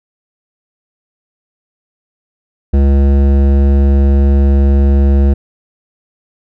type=tone with hard clipping; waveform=sine; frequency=69.3 Hz; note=C#2; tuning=in tune; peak=-8 dBFS; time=2.73-5.34 s; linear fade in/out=10 ms; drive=14 dB; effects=none